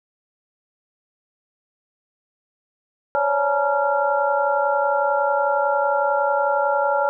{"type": "tone cluster", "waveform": "sine", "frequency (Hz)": [539, 570, 853, 938, 1382], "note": ["C#5", "C#5", "G#5", "A#5", "F6"], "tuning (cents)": [-49, 48, 46, 11, -19], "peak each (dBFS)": [-28, -21, -22, -27, -24], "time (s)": [3.15, 7.09], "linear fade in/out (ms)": 0, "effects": []}